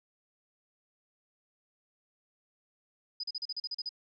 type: tone bursts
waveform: sine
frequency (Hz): 4978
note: D#8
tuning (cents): 0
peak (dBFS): -33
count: 10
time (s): 3.2-3.892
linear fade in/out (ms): 5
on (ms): 35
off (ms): 38
effects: none